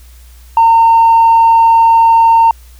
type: tone with tanh clipping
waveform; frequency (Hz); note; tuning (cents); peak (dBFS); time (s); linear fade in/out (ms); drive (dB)
triangle; 913; A#5; -36; -4; 0.57-2.51; 2; 5
effects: added 60 Hz sine -35 dBFS peak until 2.79 s + white hiss -46 dBFS RMS until 2.79 s